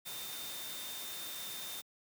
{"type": "tone in noise", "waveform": "sine", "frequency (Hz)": 3625, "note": "A#7", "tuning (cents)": -49, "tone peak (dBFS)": -46, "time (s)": [0.05, 1.82], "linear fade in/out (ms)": 20, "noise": "white", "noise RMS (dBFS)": -44, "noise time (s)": [0.05, 1.82], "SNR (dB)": -5, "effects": ["high-pass 100 Hz 12 dB/octave"]}